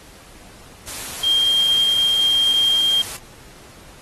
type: tone in noise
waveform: sine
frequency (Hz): 3204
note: G7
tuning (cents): +37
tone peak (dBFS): -14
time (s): 1.23-3.02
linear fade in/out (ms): 5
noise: white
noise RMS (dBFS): -31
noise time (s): 0.87-3.17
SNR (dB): +14
effects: pink hiss -45 dBFS RMS until 4.01 s + AAC 32 kbps